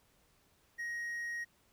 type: tone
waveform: triangle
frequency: 1882 Hz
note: A#6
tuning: 16 cents sharp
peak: -35 dBFS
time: 0.78-1.45 s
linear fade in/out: 20 ms
effects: pink hiss -70 dBFS RMS until 1.72 s